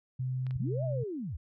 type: tone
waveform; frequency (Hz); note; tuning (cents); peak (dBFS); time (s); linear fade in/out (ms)
sine; 128.6; C3; -30; -30; 0.19-1.04; 10
type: clicks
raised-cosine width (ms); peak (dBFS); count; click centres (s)
0.3; -34; 2; 0.467 / 0.509
type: linear two-way sweep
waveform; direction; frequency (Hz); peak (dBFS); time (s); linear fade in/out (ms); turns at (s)
sine; up then down; 55 to 668 to 55; -34; 0.55-1.37; 10; 0.84
effects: none